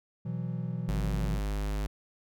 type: chord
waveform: triangle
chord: B suspended fourth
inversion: none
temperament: equal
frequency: 123.47 / 164.81 / 185 Hz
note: B2 / E3 / F#3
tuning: 0 / 0 / 0 cents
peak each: -33 / -33 / -36 dBFS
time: 0.25-1.39 s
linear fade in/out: 10 ms
type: tone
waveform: square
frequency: 51 Hz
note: G#1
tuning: 31 cents flat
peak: -30 dBFS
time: 0.88-1.87 s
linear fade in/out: 10 ms
effects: none